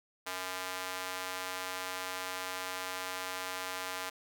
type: tone with high-pass filter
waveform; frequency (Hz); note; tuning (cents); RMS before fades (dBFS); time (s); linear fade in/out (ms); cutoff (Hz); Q
square; 92.5; F#2; 0; -39; 0.26-4.1; 10; 940; 0.79
effects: none

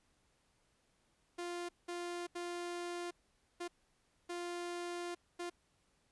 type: tone bursts at uneven times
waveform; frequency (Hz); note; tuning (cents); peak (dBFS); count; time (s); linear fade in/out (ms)
sawtooth; 349.2; F4; 0; -36; 6; 1.38-1.69 / 1.88-2.27 / 2.35-3.11 / 3.6-3.68 / 4.29-5.15 / 5.39-5.5; 10
effects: pink hiss -75 dBFS RMS until 6.11 s + resampled to 24000 Hz

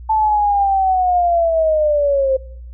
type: linear sweep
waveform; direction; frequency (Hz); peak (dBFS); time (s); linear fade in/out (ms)
sine; down; 881 to 523.3; -12; 0.09-2.37; 10
effects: noise-tail reverb RT60 0.6 s tail -20 dB re dry + added 60 Hz sine -31 dBFS peak until 2.73 s

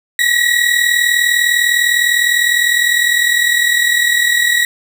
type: tone pair together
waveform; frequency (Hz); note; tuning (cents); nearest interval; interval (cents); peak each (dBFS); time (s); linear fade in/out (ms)
35% pulse; 1898 / 1937.9; A#6 / B6; +31 / -33; unison; 36; -12 / -12; 0.19-4.65; 2
effects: none

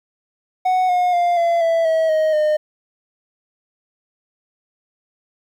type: tone with pitch steps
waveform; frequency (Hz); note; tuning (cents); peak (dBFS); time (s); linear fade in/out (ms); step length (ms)
triangle; 740 / 719.8 / 700.1 / 680.9 / 662.3 / 644.2 / 626.6 / 609.5; F#5 / F#5 / F5 / F5 / E5 / E5 / D#5 / D#5; 0 / -48 / +4 / -44 / +8 / -40 / +12 / -36; -12; 0.65-2.57; 10; 240
effects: 9-bit

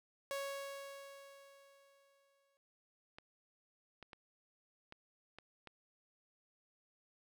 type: tone with exponential decay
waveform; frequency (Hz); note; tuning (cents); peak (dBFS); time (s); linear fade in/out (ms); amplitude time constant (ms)
sawtooth; 554.4; C#5; 0; -34; 0.31-2.57; 0; 490
type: clicks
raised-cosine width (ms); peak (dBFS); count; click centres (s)
0.3; -35; 6; 3.185 / 4.027 / 4.132 / 4.924 / 5.386 / 5.673
effects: none

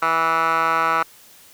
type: tone with band-pass filter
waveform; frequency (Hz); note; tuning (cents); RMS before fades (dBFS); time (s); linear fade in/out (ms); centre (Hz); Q
10% pulse; 163.5; E3; -14; -19; 0.02-1.03; 5; 1400; 8.6
effects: white hiss -48 dBFS RMS until 1.53 s

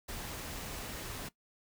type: noise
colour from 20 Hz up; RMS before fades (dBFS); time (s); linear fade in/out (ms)
pink; -42; 0.08-1.29; 10
effects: noise-tail reverb RT60 0.1 s tail -18 dB re dry

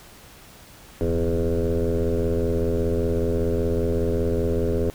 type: tone with frequency modulation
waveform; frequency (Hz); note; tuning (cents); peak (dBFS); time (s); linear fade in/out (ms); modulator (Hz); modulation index
sine; 247.1; B3; +1; -18; 1.01-4.9; 0; 85.1; 3.2
effects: tanh soft clip ceiling -16 dBFS + pink hiss -47 dBFS RMS until 4.94 s

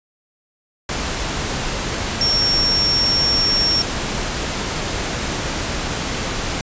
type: tone in noise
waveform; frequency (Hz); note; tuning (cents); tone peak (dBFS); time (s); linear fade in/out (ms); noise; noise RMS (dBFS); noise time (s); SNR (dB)
sine; 5500; F8; -27; -15; 2.21-3.82; 2; pink; -23; 0.89-6.61; +5
effects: resampled to 16000 Hz

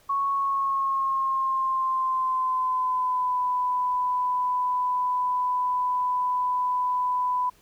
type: tone with pitch glide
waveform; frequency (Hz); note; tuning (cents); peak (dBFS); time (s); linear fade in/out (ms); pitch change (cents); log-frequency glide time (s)
sine; 1106 to 996.8; C#6 to B5; -4 to +16; -22; 0.09-7.5; 10; -180; 0.33-3.4
effects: pink hiss -59 dBFS RMS until 7.61 s

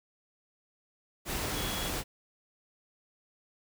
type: tone in noise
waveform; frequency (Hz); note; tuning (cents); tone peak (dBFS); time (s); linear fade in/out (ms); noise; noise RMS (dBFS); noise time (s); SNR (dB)
sine; 3349; G#7; +14; -40; 1.53-1.92; 50; pink; -34; 1.25-2.04; -9
effects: none

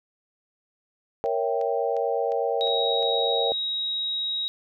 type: chord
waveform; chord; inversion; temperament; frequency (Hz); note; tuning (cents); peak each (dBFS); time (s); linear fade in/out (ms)
sine; A# diminished seventh; none; equal; 466.2 / 554.4 / 659.3 / 784; A#4 / C#5 / E5 / G5; 0 / 0 / 0 / 0; -26 / -28 / -30 / -29; 1.24-3.52; 0
type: click train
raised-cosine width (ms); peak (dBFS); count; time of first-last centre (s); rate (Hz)
0.2; -29; 6; 1.26-3.027; 2.83
type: tone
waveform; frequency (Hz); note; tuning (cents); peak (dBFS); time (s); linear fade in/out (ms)
sine; 3806; A#7; +35; -25; 2.61-4.48; 0
effects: none

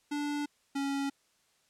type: tone pair in turn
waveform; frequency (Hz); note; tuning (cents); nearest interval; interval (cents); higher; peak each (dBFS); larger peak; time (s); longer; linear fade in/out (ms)
square; 291.8 / 277.5; D4 / C#4; -11 / +2; minor second; 87; first; -32 / -31; second; 0.11-0.46 / 0.75-1.1; neither; 10
effects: white hiss -70 dBFS RMS until 1.69 s + low-pass 9000 Hz 12 dB/octave

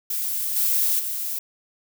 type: noise with level steps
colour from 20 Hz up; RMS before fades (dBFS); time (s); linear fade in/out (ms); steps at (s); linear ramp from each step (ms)
violet; -26 / -21 / -28; 0.1-1.39; 5; 0.56 / 0.99; 5
effects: none

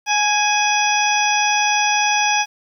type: harmonic tone with a mistuned harmonic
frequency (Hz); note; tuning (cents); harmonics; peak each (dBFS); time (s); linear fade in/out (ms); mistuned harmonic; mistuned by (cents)
837; G#5; +13; 1 / 2 / 3 / 4 / 6 / 7; -18 / -24 / -20 / -26 / -27 / -24; 0.06-2.46; 50; 2; -23
effects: 8-bit

